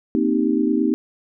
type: chord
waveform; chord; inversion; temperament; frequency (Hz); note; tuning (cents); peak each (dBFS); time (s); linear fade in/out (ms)
sine; C minor seventh; third; equal; 233.1 / 261.6 / 311.1 / 392; Bb3 / C4 / Eb4 / G4; 0 / 0 / 0 / 0; -22 / -21 / -20 / -25; 0.15-0.94; 0
effects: none